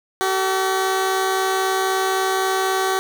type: tone pair together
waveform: 15% pulse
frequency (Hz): 381 / 444.8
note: G4 / A4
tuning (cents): -49 / +19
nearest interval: minor third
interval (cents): 268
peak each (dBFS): -12 / -23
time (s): 0.21-2.99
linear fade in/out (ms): 0
effects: none